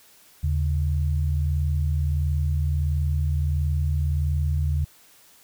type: tone pair together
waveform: sine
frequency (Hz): 78.8 / 140.28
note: D#2 / C#3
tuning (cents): +23 / +21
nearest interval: minor seventh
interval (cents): 998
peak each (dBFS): -21 / -27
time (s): 0.43-4.85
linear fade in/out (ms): 10
effects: white hiss -54 dBFS RMS until 5.43 s